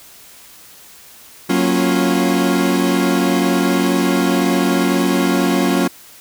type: chord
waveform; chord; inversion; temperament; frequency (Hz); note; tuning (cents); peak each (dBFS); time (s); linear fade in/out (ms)
40% pulse; Gb major seventh; none; equal with one note detuned; 185 / 233.1 / 275.1 / 349.2; Gb3 / Bb3 / Db4 / F4; 0 / 0 / -13 / 0; -18 / -20 / -17 / -19; 1.49-5.88; 10
effects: white hiss -42 dBFS RMS until 6.2 s